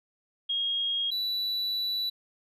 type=tone pair in turn; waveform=sine / triangle; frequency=3265 / 3952 Hz; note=G#7 / B7; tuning=-30 / 0 cents; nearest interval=minor third; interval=330 cents; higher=second; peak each=-26 dBFS; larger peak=neither; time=0.49-1.11 / 1.11-2.1 s; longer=second; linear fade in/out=10 ms; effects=resampled to 32000 Hz